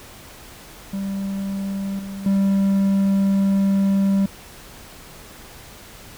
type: tone with level steps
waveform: triangle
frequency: 196 Hz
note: G3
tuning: in tune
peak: -21 / -27 / -13 dBFS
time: 0.93-4.26 s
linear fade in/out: 5 ms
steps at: 1.99 / 2.26 s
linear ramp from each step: 2 ms
effects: pink hiss -42 dBFS RMS until 6.17 s